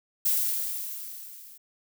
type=noise with level ramp; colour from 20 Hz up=violet; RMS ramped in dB=-23 to -49 dBFS; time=0.25-1.58 s; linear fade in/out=10 ms; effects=none